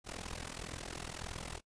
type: noise with amplitude modulation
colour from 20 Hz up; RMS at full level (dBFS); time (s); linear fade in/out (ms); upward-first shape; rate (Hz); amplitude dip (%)
pink; -40; 0.04-1.61; 50; sine; 41.8; 90
effects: noise-tail reverb RT60 0.1 s tail -21 dB re dry + resampled to 22050 Hz